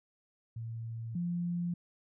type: tone pair in turn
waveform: sine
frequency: 114.2 / 173.9 Hz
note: A#2 / F3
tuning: -35 / -7 cents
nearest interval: perfect fifth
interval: 728 cents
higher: second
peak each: -37 / -31 dBFS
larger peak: second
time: 0.56-1.15 / 1.15-1.74 s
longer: neither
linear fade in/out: 5 ms
effects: none